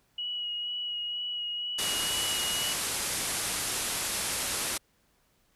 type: tone with vibrato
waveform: sine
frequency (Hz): 2912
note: F#7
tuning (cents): -28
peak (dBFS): -31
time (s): 0.18-2.73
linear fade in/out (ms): 5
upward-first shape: sine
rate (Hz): 2.1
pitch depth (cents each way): 16
type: low-pass noise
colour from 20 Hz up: white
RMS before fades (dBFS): -32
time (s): 1.78-4.78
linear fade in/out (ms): 10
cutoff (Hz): 12000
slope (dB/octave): 96
effects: pink hiss -69 dBFS RMS until 5.55 s